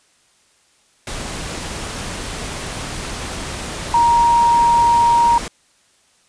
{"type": "tone in noise", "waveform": "sine", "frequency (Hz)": 940, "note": "A#5", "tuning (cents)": 14, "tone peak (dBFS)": -10, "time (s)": [3.94, 5.38], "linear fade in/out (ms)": 2, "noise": "pink", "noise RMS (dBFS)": -27, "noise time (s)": [1.07, 5.48], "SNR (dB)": 14, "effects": ["white hiss -57 dBFS RMS until 6.28 s", "resampled to 22050 Hz"]}